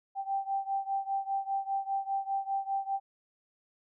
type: beating tone pair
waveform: sine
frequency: 782 / 787 Hz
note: G5 / G5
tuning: -4 / +7 cents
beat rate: 5 Hz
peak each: -32 / -34 dBFS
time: 0.15-3 s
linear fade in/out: 50 ms
effects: none